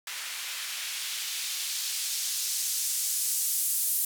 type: noise with band-pass filter sweep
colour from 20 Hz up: blue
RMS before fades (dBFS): -31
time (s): 0.07-4.05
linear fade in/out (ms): 2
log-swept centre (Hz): 1800 to 11000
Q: 0.91
effects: none